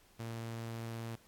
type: tone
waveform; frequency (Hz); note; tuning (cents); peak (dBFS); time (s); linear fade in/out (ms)
sawtooth; 114.9; A#2; -25; -36; 0.19-1.16; 10
effects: pink hiss -65 dBFS RMS until 1.27 s + AAC 64 kbps